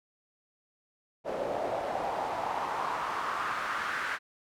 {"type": "noise with band-pass filter sweep", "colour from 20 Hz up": "pink", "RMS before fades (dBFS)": -33, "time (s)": [1.24, 4.19], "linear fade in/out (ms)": 50, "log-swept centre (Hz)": [550, 1600], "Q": 3.3, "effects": []}